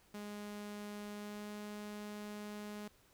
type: tone with pitch glide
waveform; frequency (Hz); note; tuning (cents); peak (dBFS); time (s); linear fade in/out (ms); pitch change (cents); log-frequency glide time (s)
sawtooth; 207.1 to 208.5; G#3 to G#3; -5 to +7; -40; 0.14-2.88; 5; +12; 1.16-1.49
effects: pink hiss -68 dBFS RMS until 3.13 s